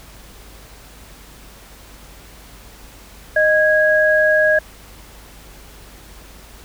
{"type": "tone pair together", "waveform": "sine", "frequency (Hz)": [619, 1650.9], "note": ["D#5", "G#6"], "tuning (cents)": [-9, -11], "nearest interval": "octave + perfect fourth", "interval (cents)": 1698, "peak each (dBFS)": -14, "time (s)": [3.36, 4.59], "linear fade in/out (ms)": 5, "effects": ["added 50 Hz sine -43 dBFS peak until 6.64 s", "pink hiss -43 dBFS RMS until 6.64 s"]}